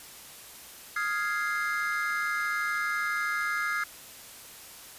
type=chord; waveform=triangle; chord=F minor seventh; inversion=third; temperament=equal; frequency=1244.5 / 1396.9 / 1661.2 / 2093 Hz; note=Eb6 / F6 / Ab6 / C7; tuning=0 / 0 / 0 / 0 cents; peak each=-32 / -31 / -30 / -32 dBFS; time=0.96-3.84 s; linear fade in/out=5 ms; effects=white hiss -47 dBFS RMS until 4.98 s + resampled to 32000 Hz